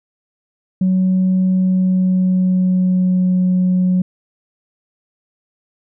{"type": "tone with pitch glide", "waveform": "sine", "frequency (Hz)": [186.1, 183.01], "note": ["F#3", "F#3"], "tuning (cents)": [10, -19], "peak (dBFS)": -10, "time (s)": [0.81, 4.02], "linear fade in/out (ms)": 5, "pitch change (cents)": -29, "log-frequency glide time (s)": [1.47, 3.38], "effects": ["tanh soft clip ceiling -9 dBFS"]}